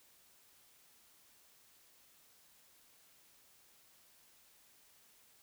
silence, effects white hiss -66 dBFS RMS until 5.42 s

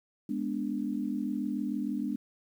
sine chord, G# diminished, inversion none, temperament equal, 207.7 / 246.9 / 293.7 Hz, G#3 / B3 / D4, 0 / 0 / 0 cents, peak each -34 dBFS, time 0.29-2.16 s, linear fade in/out 5 ms, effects 10-bit

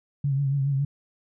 sine tone with vibrato, 138.59 Hz, C#3, in tune, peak -21 dBFS, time 0.24-0.85 s, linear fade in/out 5 ms, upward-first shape triangle, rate 7.2 Hz, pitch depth 65 cents each way, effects none

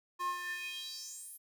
square tone with high-pass filter sweep, 356 Hz, F4, 33 cents sharp, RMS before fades -41 dBFS, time 0.19-1.38 s, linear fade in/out 20 ms, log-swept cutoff 880 to 12000 Hz, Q 5.3, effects none

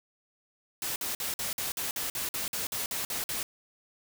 white noise bursts, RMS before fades -33 dBFS, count 14, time 0.82-3.43 s, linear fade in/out 2 ms, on 140 ms, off 50 ms, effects none

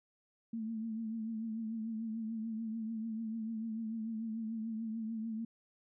sine tone with vibrato, 223.1 Hz, A3, 24 cents sharp, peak -36 dBFS, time 0.53-5.45 s, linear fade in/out 5 ms, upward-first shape triangle, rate 6.8 Hz, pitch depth 60 cents each way, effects none

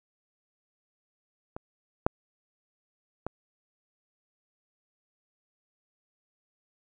clicks, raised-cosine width 1 ms, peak -23 / -7 / -18 dBFS, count 3, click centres 1.565 / 2.065 / 3.266 s, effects none

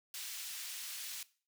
pink high-pass noise, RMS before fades -44 dBFS, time 0.14-1.23 s, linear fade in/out 2 ms, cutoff 3000 Hz, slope 12 dB/octave, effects noise-tail reverb RT60 0.4 s tail -19 dB re dry

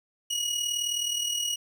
25% pulse tone with amplitude modulation, 2900 Hz, F#7, 35 cents flat, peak -21 dBFS, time 0.3-1.56 s, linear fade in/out 10 ms, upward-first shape sine, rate 39.1 Hz, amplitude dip 55%, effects none

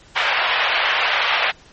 white band-pass noise, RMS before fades -19 dBFS, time 0.15-1.52 s, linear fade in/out 20 ms, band 610 to 3000 Hz, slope 24 dB/octave, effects pink hiss -48 dBFS RMS until 1.72 s + MP3 32 kbps

